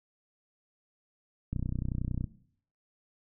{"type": "click train", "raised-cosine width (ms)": 5, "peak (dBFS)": -20, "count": 23, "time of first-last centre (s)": [1.53, 2.242], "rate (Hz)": 30.9, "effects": ["noise-tail reverb RT60 0.6 s tail -17 dB re dry"]}